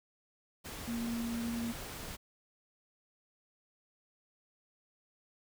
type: tone in noise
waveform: sine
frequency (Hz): 233.1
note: A#3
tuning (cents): 0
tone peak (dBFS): -34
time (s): 0.87-1.73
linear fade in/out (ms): 20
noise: pink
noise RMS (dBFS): -44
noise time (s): 0.64-2.17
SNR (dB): +7
effects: none